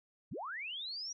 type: linear sweep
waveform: sine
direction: up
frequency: 77.78 to 5820 Hz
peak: -39 dBFS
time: 0.31-1.13 s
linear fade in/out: 10 ms
effects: none